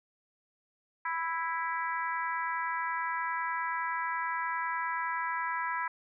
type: harmonic tone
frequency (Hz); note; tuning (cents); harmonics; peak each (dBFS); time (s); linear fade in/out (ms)
329.6; E4; 0; 3 / 4 / 5 / 6 / 7; -33 / -38 / -37 / -39 / -46; 1.05-5.88; 5
effects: none